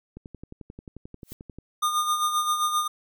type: click train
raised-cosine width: 3 ms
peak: -27 dBFS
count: 17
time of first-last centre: 0.17-1.586 s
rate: 11.3 Hz
type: noise with exponential growth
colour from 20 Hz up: blue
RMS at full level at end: -39 dBFS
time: 1.22-1.33 s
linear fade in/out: 1 ms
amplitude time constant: 22 ms
type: tone with tremolo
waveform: square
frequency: 1217 Hz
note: D#6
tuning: 39 cents flat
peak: -21 dBFS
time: 1.82-2.88 s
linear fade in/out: 10 ms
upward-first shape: sine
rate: 7.6 Hz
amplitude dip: 55%
effects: none